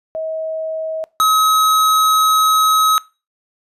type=tone pair in turn; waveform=sine / square; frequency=638 / 1276 Hz; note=D#5 / D#6; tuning=+43 / +43 cents; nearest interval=octave; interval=1200 cents; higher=second; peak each=-20 / -11 dBFS; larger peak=second; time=0.15-1.04 / 1.2-2.98 s; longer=second; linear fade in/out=0 ms; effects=noise-tail reverb RT60 0.3 s tail -22 dB re dry + resampled to 32000 Hz